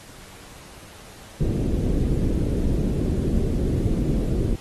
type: low-pass noise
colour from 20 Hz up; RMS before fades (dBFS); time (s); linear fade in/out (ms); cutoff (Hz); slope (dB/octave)
pink; -22; 1.4-4.56; 10; 400; 24
effects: pink hiss -45 dBFS RMS until 4.6 s + AAC 32 kbps